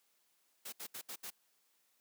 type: noise bursts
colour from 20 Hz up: white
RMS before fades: -45 dBFS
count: 5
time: 0.65-1.305 s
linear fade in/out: 10 ms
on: 75 ms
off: 70 ms
effects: white hiss -75 dBFS RMS until 2 s + high-pass 200 Hz 12 dB/octave